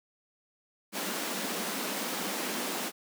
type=high-pass noise; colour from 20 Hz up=pink; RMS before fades=-34 dBFS; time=0.92-2.92 s; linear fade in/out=50 ms; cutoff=180 Hz; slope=96 dB/octave; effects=none